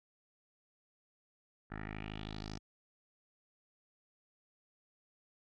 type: tone with low-pass filter sweep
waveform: 10% pulse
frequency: 52.7 Hz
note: G#1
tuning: 26 cents sharp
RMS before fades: -44 dBFS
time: 1.7-2.59 s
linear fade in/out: 20 ms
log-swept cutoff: 1600 to 5700 Hz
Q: 3.9
effects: none